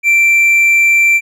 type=tone; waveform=triangle; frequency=2349 Hz; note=D7; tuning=in tune; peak=-5 dBFS; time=0.03-1.21 s; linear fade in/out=50 ms; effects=none